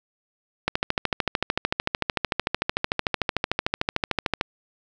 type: click train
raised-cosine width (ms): 0.3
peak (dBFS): -5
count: 51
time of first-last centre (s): 0.68-4.411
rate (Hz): 13.4
effects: none